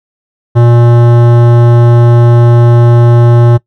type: tone with hard clipping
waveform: sine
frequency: 119 Hz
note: A#2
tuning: 36 cents sharp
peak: -4 dBFS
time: 0.55-3.58 s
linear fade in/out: 20 ms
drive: 16 dB
effects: noise-tail reverb RT60 0.1 s tail -21 dB re dry